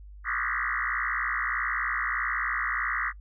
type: tone with frequency modulation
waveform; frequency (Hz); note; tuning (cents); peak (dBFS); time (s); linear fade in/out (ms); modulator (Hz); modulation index
sine; 1568; G6; 0; -26; 0.24-3.13; 50; 61.6; 7
effects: noise-tail reverb RT60 0.1 s tail -24 dB re dry + added 50 Hz sine -43 dBFS peak until 3.2 s